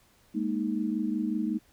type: chord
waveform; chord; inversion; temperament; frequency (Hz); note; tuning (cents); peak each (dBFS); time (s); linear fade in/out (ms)
sine; Ab suspended second; none; equal; 207.7 / 233.1 / 311.1; Ab3 / Bb3 / Eb4; 0 / 0 / 0; -31; 0.34-1.59; 20
effects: pink hiss -63 dBFS RMS until 1.72 s